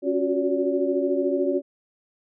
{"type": "tone cluster", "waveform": "sine", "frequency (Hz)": [276.5, 359.8, 373.4, 572], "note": ["C#4", "F#4", "F#4", "D5"], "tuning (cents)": [-4, -48, 16, -46], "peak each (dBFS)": -26, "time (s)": [0.02, 1.62], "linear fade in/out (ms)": 50, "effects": []}